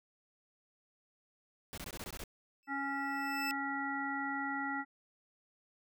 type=noise bursts; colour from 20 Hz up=pink; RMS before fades=-44 dBFS; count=8; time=1.73-2.238 s; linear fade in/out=0 ms; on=46 ms; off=20 ms
type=tone with exponential growth; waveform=25% pulse; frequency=2637 Hz; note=E7; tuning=in tune; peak=-31 dBFS; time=2.63-3.51 s; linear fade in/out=0 ms; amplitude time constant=190 ms
type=harmonic tone; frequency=277.2 Hz; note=C#4; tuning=in tune; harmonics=1 / 3 / 5 / 7; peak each=-40 / -40 / -40 / -40 dBFS; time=2.67-4.85 s; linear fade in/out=50 ms
effects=none